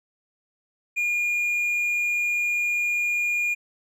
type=tone; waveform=triangle; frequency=2425 Hz; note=D#7; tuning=45 cents flat; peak=-20 dBFS; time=0.96-3.55 s; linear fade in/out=20 ms; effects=none